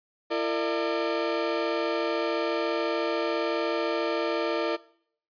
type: tone cluster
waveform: 35% pulse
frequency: 337 / 455.3 / 600 Hz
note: E4 / A#4 / D5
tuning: +38 / -41 / +37 cents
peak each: -28 dBFS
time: 0.3-4.77 s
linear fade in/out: 20 ms
effects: noise-tail reverb RT60 0.6 s tail -20 dB re dry + resampled to 11025 Hz